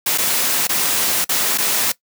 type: noise with dropouts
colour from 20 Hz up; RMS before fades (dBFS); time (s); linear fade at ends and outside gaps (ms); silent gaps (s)
white; -18; 0.06-1.92; 5; 0.177-0.182 / 0.672-0.692 / 1.245-1.291 / 1.576-1.583
effects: noise-tail reverb RT60 0.1 s tail -19 dB re dry + high-pass 150 Hz 12 dB/octave